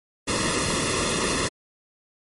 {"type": "noise with comb filter", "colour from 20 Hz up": "pink", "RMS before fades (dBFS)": -24, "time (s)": [0.27, 1.49], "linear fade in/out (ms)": 20, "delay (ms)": 1.3, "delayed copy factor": -0.8, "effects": ["MP3 48 kbps"]}